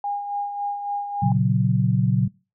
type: tone with tremolo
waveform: sine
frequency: 813 Hz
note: G#5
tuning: 37 cents flat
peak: -22 dBFS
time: 0.04-1.32 s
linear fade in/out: 2 ms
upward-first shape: sine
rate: 3.6 Hz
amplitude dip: 50%
type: chord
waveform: sine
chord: F# major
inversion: first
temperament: equal with one note detuned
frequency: 117.9 / 138.59 / 185 Hz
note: A#2 / C#3 / F#3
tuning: +20 / 0 / 0 cents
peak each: -21 dBFS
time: 1.22-2.28 s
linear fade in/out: 10 ms
effects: noise-tail reverb RT60 0.3 s tail -23 dB re dry